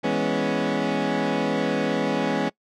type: chord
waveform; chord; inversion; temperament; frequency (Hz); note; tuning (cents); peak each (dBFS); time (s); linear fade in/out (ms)
20% pulse; C# minor seventh; first; equal; 164.81 / 207.7 / 246.9 / 277.2; E3 / G#3 / B3 / C#4; 0 / 0 / 0 / 0; -25 / -22 / -23 / -21; 0.03-2.5; 20
effects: noise-tail reverb RT60 0.1 s tail -23 dB re dry + low-pass 4000 Hz 12 dB/octave